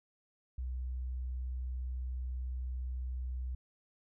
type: tone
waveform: sine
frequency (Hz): 63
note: B1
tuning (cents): +35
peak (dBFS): -35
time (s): 0.58-3.55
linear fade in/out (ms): 5
effects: none